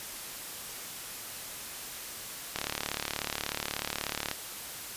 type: click train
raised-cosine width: 0.2 ms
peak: -13 dBFS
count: 65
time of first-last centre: 2.56-4.313 s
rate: 36.5 Hz
effects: white hiss -41 dBFS RMS until 4.96 s + resampled to 32000 Hz